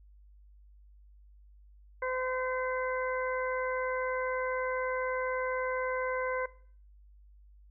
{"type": "harmonic tone", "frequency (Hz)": 512, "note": "C5", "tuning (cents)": -38, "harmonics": [1, 2, 3, 4], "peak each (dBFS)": [-33, -36, -38, -39], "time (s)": [2.02, 6.46], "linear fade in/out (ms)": 5, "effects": ["noise-tail reverb RT60 0.5 s tail -19 dB re dry", "added 50 Hz sine -54 dBFS peak until 7.7 s"]}